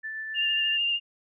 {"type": "tone with tremolo", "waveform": "sine", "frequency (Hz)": 1760, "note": "A6", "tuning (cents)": 0, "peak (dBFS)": -31, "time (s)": [0.03, 0.78], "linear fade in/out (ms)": 20, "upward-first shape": "triangle", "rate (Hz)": 7.7, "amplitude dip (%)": 25}
{"type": "tone with vibrato", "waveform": "sine", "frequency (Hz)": 2806, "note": "F7", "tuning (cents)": 8, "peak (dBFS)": -23, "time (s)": [0.34, 1], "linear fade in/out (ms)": 50, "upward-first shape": "sine", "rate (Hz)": 13, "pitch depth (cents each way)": 20}
{"effects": []}